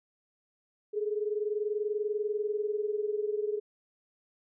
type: tone pair together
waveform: sine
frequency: 415.3 / 435.6 Hz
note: G#4 / A4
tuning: 0 / -17 cents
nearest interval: minor second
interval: 83 cents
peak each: -30 / -34 dBFS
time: 0.93-3.6 s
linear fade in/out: 20 ms
effects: none

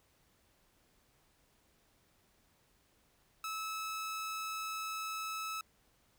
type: tone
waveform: sawtooth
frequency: 1300 Hz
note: E6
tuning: 24 cents flat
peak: -34 dBFS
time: 3.44-5.61 s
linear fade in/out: 2 ms
effects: pink hiss -71 dBFS RMS until 6.18 s

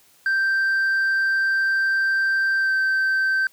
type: tone with pitch glide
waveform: sine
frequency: 1568 to 1552.7 Hz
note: G6 to G6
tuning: 0 to -17 cents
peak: -15 dBFS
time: 0.26-3.47 s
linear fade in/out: 2 ms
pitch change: -17 cents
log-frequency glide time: 2.59-2.72 s
effects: tanh soft clip ceiling -17 dBFS + white hiss -56 dBFS RMS until 3.52 s

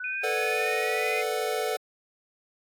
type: linear sweep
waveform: sine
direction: up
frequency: 1480 to 2093 Hz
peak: -33 dBFS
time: 0-1.23 s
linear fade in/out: 5 ms
type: tone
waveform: sine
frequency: 2471 Hz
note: D#7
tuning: 13 cents flat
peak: -30 dBFS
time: 0.04-1.21 s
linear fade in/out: 2 ms
type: chord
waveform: square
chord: B minor seventh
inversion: third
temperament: equal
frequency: 440 / 493.9 / 587.3 / 740 Hz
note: A4 / B4 / D5 / F#5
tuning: 0 / 0 / 0 / 0 cents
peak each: -31 / -33 / -35 / -33 dBFS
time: 0.23-1.77 s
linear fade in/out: 10 ms
effects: AAC 64 kbps

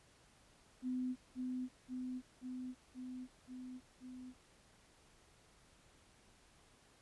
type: tone with echo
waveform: sine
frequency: 253.6 Hz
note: B3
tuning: 46 cents sharp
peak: -36 dBFS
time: 0.82-1.16 s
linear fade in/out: 50 ms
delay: 530 ms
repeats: 6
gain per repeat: -2 dB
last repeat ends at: 4.34 s
effects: pink hiss -67 dBFS RMS until 7.01 s + resampled to 24000 Hz

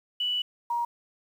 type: tone pair in turn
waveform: sine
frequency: 2960 / 946.7 Hz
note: F#7 / A#5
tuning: 0 / +26 cents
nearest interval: octave + minor sixth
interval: 1974 cents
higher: first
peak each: -25 dBFS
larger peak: neither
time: 0.2-0.42 / 0.7-0.85 s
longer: first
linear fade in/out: 5 ms
effects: 9-bit

